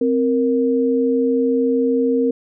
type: tone pair together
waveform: sine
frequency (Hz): 261.6 / 466.6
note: C4 / A#4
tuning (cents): 0 / +2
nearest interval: minor seventh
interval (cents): 1002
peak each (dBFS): -17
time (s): 0.01-2.31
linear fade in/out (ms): 5
effects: none